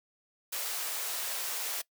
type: high-pass noise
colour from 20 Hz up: white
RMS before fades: -35 dBFS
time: 0.52-1.82 s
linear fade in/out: 10 ms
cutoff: 430 Hz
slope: 24 dB/octave
effects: noise-tail reverb RT60 0.1 s tail -21 dB re dry